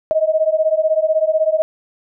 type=beating tone pair; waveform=sine; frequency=622.3 / 638.3 Hz; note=D#5 / D#5; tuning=0 / +44 cents; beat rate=16 Hz; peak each=-16 dBFS; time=0.11-1.62 s; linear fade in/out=0 ms; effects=none